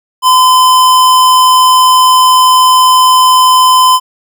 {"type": "tone", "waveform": "square", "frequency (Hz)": 1021, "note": "C6", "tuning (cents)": -43, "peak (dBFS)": -4, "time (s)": [0.22, 4], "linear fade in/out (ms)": 50, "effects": []}